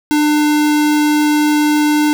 square tone, 299.4 Hz, D4, 33 cents sharp, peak -11 dBFS, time 0.11-2.13 s, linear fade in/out 0 ms, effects none

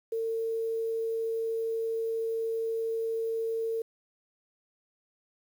sine tone with quantisation, 452.1 Hz, A4, 47 cents sharp, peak -28 dBFS, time 0.12-3.82 s, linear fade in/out 5 ms, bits 9, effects none

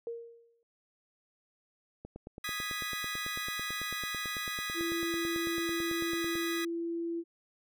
sine tone with exponential decay, 465.8 Hz, A#4, 1 cent flat, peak -33 dBFS, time 0.07-0.63 s, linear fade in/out 1 ms, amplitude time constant 120 ms
click train, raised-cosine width 2 ms, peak -30 dBFS, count 40, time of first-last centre 2.05-6.355 s, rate 9.06 Hz
25% pulse chord, G# minor, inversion second, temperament equal, 1244.5 / 1661.2 / 1975.5 Hz, D#6 / G#6 / B6, 0 / 0 / 0 cents, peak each -36 / -37 / -34 dBFS, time 2.44-6.65 s, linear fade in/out 5 ms
sine tone, 336.8 Hz, E4, 37 cents sharp, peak -32 dBFS, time 4.74-7.24 s, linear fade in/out 50 ms
effects none

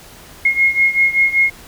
sine beating tone pair, 2152 / 2157.2 Hz, C7 / C#7, +48 / -48 cents, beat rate 5.2 Hz, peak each -13 / -16 dBFS, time 0.45-1.5 s, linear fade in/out 5 ms, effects pink hiss -40 dBFS RMS until 1.67 s

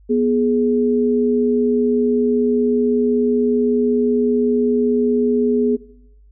sine tone pair together, 244.4 / 419.2 Hz, B3 / G#4, -18 / +16 cents, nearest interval major sixth, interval 934 cents, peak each -16 dBFS, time 0.09-5.77 s, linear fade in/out 20 ms, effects noise-tail reverb RT60 0.8 s tail -19 dB re dry + added 50 Hz sine -45 dBFS peak until 6.31 s

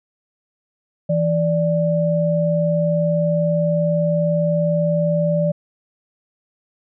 sine tone pair together, 164.95 / 587.3 Hz, E3 / D5, +1 / 0 cents, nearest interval octave + minor seventh, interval 2199 cents, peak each -18 dBFS, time 1.09-5.52 s, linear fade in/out 10 ms, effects none

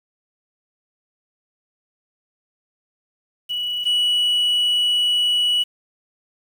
sine tone pair in turn, 2939 / 2939 Hz, F#7 / F#7, -12 / -12 cents, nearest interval unison, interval 0 cents, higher neither, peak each -21 / -13 dBFS, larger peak second, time 3.49-3.85 / 3.85-5.64 s, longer second, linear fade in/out 20 ms, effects tanh soft clip ceiling -15 dBFS + 7-bit

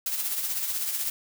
blue noise with tremolo, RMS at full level -27 dBFS, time 0.06-1.1 s, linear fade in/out 2 ms, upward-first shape triangle, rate 16 Hz, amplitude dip 55%, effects none

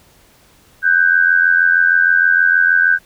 sine tone pair together, 1510 / 1596.4 Hz, F#6 / G6, +35 / +31 cents, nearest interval minor second, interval 96 cents, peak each -12 dBFS, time 0.82-2.99 s, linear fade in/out 50 ms, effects pink hiss -50 dBFS RMS until 3.05 s

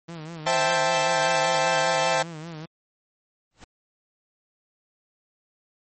sawtooth tone with vibrato, 161.5 Hz, E3, 35 cents flat, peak -31 dBFS, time 0.08-2.66 s, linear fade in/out 10 ms, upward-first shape sine, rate 5.1 Hz, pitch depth 98 cents each way
sawtooth chord, A minor seventh, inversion first, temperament equal, 523.3 / 659.3 / 784 / 880 Hz, C5 / E5 / G5 / A5, 0 / 0 / 0 / 0 cents, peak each -22 dBFS, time 0.46-2.23 s, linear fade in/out 10 ms
pink noise with exponential growth, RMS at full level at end -41 dBFS, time 3.51-3.64 s, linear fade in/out 1 ms, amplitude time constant 27 ms
effects low-pass 10000 Hz 12 dB/octave + MP3 32 kbps

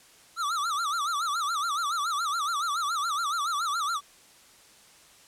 square tone with vibrato, 1257 Hz, D#6, 17 cents sharp, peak -27 dBFS, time 0.36-4.01 s, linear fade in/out 50 ms, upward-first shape sine, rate 7.1 Hz, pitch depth 180 cents each way, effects white hiss -55 dBFS RMS until 5.27 s + low-pass 10000 Hz 12 dB/octave

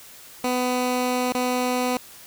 15% pulse tone with dropouts, 250 Hz, B3, 21 cents sharp, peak -15 dBFS, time 0.44-1.97 s, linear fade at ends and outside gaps 2 ms, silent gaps 1.322-1.348 s, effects white hiss -45 dBFS RMS until 2.26 s

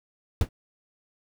brown noise with exponential decay, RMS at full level -17 dBFS, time 0.41-0.49 s, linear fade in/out 2 ms, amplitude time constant 17 ms, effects none

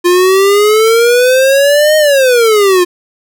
square exponential two-way sweep, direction up then down, 349.2 to 622.3 to 349.2 Hz, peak -6 dBFS, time 0.04-2.85 s, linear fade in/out 20 ms, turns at 1.97 s, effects none

